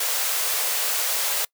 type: high-pass noise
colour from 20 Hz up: white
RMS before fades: -24 dBFS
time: 0-1.45 s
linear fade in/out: 5 ms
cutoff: 430 Hz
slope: 96 dB/octave
effects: noise-tail reverb RT60 0.1 s tail -25 dB re dry